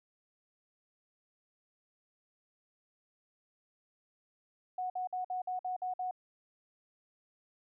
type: tone bursts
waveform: sine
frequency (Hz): 735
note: F#5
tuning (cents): -12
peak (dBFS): -33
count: 8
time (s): 4.78-6.111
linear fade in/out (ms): 5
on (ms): 120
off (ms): 53
effects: none